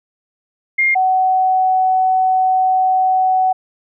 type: tone pair in turn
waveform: sine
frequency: 2121 / 749.9 Hz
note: C7 / F#5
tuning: +23 / +23 cents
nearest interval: octave + tritone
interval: 1800 cents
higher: first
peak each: -11 dBFS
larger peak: neither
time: 0.78-0.95 / 0.95-3.53 s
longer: second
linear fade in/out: 10 ms
effects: none